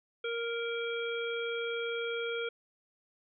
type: harmonic tone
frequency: 466.2 Hz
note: A#4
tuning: in tune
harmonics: 1 / 3 / 5 / 7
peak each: -34 / -39 / -41 / -42 dBFS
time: 0.24-2.49 s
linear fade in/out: 5 ms
effects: none